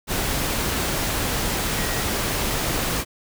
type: tone in noise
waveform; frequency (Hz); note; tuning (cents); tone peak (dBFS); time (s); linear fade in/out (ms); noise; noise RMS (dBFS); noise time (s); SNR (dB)
sine; 1899; A#6; +32; -34; 1.75-2.05; 50; pink; -24; 0.07-3.05; -13
effects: none